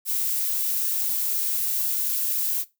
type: noise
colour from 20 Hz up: violet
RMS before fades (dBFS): -25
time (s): 0.05-2.65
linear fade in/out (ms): 50
effects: noise-tail reverb RT60 0.2 s tail -17 dB re dry